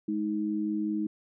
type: tone pair together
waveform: sine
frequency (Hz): 210.5 / 315.4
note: G#3 / D#4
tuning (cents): +24 / +24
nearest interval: perfect fifth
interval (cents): 700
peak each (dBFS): -31 / -29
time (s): 0.08-1.07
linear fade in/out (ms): 5
effects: none